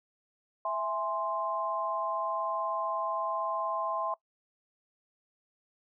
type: chord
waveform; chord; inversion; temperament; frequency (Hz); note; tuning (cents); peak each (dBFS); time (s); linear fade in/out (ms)
sine; E augmented; none; equal; 659.3 / 830.6 / 1046.5; E5 / G#5 / B#5; 0 / 0 / 0; -34 / -37 / -32; 0.65-4.14; 2
effects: noise-tail reverb RT60 0.1 s tail -21 dB re dry